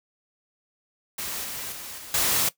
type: noise with level steps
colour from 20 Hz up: white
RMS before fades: -32 / -34 / -38 / -41 / -23 dBFS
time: 1.18-2.49 s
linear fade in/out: 5 ms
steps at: 1.44 / 1.72 / 1.98 / 2.14 s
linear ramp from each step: 2 ms
effects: noise-tail reverb RT60 0.1 s tail -17 dB re dry